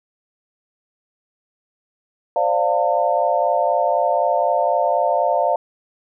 sine chord, D minor seventh, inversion third, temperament equal with one note detuned, 523.3 / 587.3 / 698.5 / 902.1 Hz, C5 / D5 / F5 / A5, 0 / 0 / 0 / +43 cents, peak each -23 / -20 / -19 / -22 dBFS, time 2.36-5.56 s, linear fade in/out 2 ms, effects none

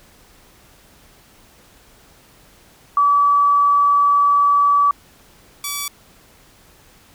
sine / 5% pulse tone pair in turn, 1148 / 1148 Hz, D6 / D6, -40 / -40 cents, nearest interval unison, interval 0 cents, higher neither, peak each -11 dBFS, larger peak neither, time 2.97-4.91 / 5.64-5.88 s, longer first, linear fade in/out 2 ms, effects pink hiss -50 dBFS RMS until 7.14 s

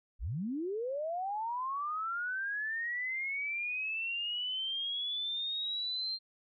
sine linear sweep, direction up, 33.46 to 4186 Hz, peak -33 dBFS, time 0.19-6.19 s, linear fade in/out 50 ms, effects none

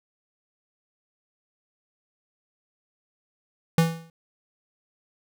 square tone with exponential decay, 164.81 Hz, E3, in tune, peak -14 dBFS, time 3.78-4.1 s, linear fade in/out 2 ms, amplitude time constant 69 ms, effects none

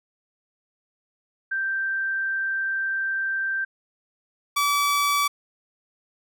sine / sawtooth tone pair in turn, 1568 / 1149.2 Hz, G6 / D6, 0 / -38 cents, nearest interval perfect fourth, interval 538 cents, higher first, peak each -23 / -16 dBFS, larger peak second, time 1.51-3.65 / 4.56-5.28 s, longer first, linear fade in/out 10 ms, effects none

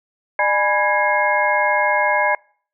sine tone cluster, 600 / 831 / 986 / 1653 / 2140 Hz, D5 / G#5 / B5 / G#6 / C7, +37 / +1 / -3 / -9 / +38 cents, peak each -21 dBFS, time 0.39-2.35 s, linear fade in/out 2 ms, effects noise-tail reverb RT60 0.5 s tail -26 dB re dry

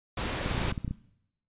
pink noise, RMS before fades -32 dBFS, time 0.17-0.72 s, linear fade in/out 5 ms
clicks, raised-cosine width 5 ms, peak -20 dBFS, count 12, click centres 0.461 / 0.512 / 0.548 / 0.579 / 0.616 / 0.651 / 0.684 / 0.724 / 0.778 / 0.847 / 0.879 / 0.91 s
effects noise-tail reverb RT60 0.8 s tail -19 dB re dry + resampled to 8000 Hz

